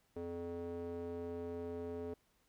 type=tone with band-pass filter; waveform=square; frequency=85.7 Hz; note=F2; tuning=32 cents flat; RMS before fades=-43 dBFS; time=0.16-2.14 s; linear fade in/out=5 ms; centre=410 Hz; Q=2.7; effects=pink hiss -75 dBFS RMS until 2.48 s